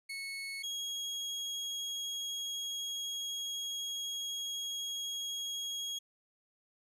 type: tone pair in turn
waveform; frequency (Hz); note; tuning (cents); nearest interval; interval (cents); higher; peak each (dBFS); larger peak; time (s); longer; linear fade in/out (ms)
30% pulse; 2200 / 3296; C#7 / G#7; -14 / -14; perfect fifth; 700; second; -36 / -33; second; 0.09-0.63 / 0.63-5.99; second; 10
effects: resampled to 32000 Hz